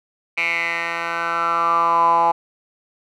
10% pulse tone with band-pass filter sweep, 168.4 Hz, E3, 37 cents sharp, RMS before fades -19 dBFS, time 0.37-2.32 s, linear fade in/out 10 ms, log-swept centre 2300 to 890 Hz, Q 7.8, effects none

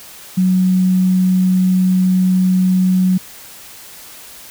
sine tone, 185 Hz, F#3, in tune, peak -10 dBFS, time 0.37-3.18 s, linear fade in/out 10 ms, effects white hiss -37 dBFS RMS until 4.5 s

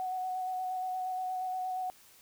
sine tone with vibrato, 742 Hz, F#5, 5 cents sharp, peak -32 dBFS, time 0-1.9 s, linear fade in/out 0 ms, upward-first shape square, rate 8.5 Hz, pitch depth 12 cents each way, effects white hiss -59 dBFS RMS until 2.21 s

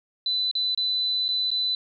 sine tone with dropouts, 4002 Hz, B7, 22 cents sharp, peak -22 dBFS, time 0.26-1.75 s, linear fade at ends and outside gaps 2 ms, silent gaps 0.513-0.552 / 0.748-0.775 / 1.282-1.288 / 1.505-1.514 s, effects none

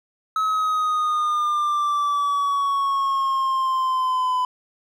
triangle exponential sweep, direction down, 1288 to 1003 Hz, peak -17 dBFS, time 0.36-4.45 s, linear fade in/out 2 ms, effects none

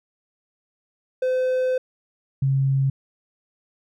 triangle / sine tone pair in turn, 512 / 135.61 Hz, C5 / C#3, -38 / -38 cents, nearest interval octave + major seventh, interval 2300 cents, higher first, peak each -17 dBFS, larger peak neither, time 1.22-1.78 / 2.42-2.9 s, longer first, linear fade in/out 5 ms, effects none

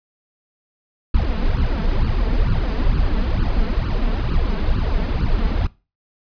brown noise with flanger, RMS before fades -18 dBFS, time 1.14-5.67 s, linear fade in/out 5 ms, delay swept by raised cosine 0.68 to 4.58 ms, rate 2.2 Hz, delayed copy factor +0.85, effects noise-tail reverb RT60 0.3 s tail -21 dB re dry + resampled to 11025 Hz

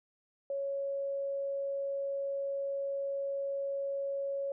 sine tone, 554.4 Hz, C#5, in tune, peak -32 dBFS, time 0.5-4.52 s, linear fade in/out 2 ms, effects none

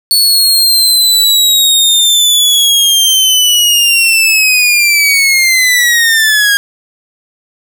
sawtooth linear sweep, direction down, 4435 to 1619 Hz, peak -3 dBFS, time 0.11-6.57 s, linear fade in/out 0 ms, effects none

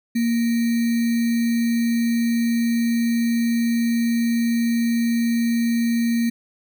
sine tone with sample-and-hold, 233.1 Hz, A#3, in tune, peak -17 dBFS, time 0.15-6.3 s, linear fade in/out 10 ms, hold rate 2100 Hz, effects none

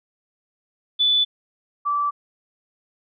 sine tone pair in turn, 3480 / 1161.3 Hz, A7 / D6, -20 / -20 cents, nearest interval octave + perfect fifth, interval 1900 cents, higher first, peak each -15 / -19 dBFS, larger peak first, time 0.99-1.25 / 1.85-2.11 s, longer neither, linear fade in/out 20 ms, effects none

